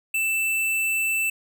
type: tone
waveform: square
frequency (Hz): 2654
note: E7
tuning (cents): +11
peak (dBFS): -22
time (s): 0.14-1.3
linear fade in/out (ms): 5
effects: none